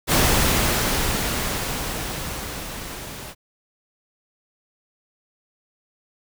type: noise with level ramp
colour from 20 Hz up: pink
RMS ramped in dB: -17 to -36 dBFS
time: 0.07-3.35 s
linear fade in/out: 50 ms
effects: none